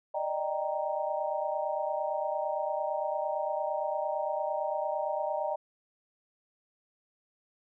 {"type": "chord", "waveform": "sine", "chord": "Eb major seventh", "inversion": "third", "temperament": "equal with one note detuned", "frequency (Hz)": [593.5, 622.3, 784, 932.3], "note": ["D5", "Eb5", "G5", "Bb5"], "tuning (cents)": [18, 0, 0, 0], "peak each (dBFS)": [-34, -34, -35, -36], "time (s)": [0.14, 5.56], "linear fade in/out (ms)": 10, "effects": []}